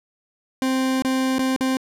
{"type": "tone with dropouts", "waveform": "40% pulse", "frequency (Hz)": 261.6, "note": "C4", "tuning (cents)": 0, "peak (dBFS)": -18, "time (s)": [0.62, 1.77], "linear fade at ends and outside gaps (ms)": 1, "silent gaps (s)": [[1.022, 1.048], [1.384, 1.392], [1.563, 1.608]], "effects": ["low-pass 12000 Hz 12 dB/octave", "10-bit"]}